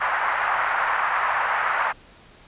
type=band-pass noise; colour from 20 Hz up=pink; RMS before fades=-23 dBFS; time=0-1.93 s; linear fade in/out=20 ms; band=860 to 1800 Hz; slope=24 dB/octave; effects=pink hiss -50 dBFS RMS until 2.47 s + resampled to 8000 Hz